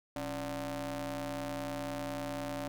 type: ring-modulated tone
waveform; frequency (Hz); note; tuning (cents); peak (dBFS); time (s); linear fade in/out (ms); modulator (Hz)
sawtooth; 154; D#3; -17; -29; 0.16-2.68; 0; 430
effects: none